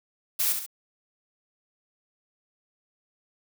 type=noise with echo; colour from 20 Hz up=blue; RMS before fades=-25 dBFS; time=0.39-0.53 s; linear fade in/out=10 ms; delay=67 ms; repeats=2; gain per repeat=-6 dB; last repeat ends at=0.664 s; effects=none